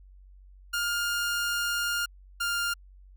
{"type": "tone pair in turn", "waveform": "sawtooth", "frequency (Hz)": [1411, 1402.1], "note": ["F6", "F6"], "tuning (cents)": [17, 6], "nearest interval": "unison", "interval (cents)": 11, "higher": "first", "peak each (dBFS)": -23, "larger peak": "neither", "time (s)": [[0.73, 2.06], [2.4, 2.74]], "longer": "first", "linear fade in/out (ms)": 10, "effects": ["added 47 Hz sine -49 dBFS peak until 3.16 s"]}